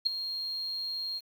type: tone with ADSR envelope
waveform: sine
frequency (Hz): 4233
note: C8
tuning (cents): +19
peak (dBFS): -20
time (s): 0.05-1.21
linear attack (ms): 17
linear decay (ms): 7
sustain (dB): -12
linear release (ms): 42
effects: 9-bit